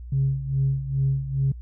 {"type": "tone with tremolo", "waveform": "sine", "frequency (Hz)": 135.8, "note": "C#3", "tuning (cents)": -35, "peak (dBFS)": -17, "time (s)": [0.12, 1.52], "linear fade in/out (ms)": 5, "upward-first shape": "sine", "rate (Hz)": 2.4, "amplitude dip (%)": 75, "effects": ["tanh soft clip ceiling -14 dBFS", "added 60 Hz sine -35 dBFS peak until 1.61 s"]}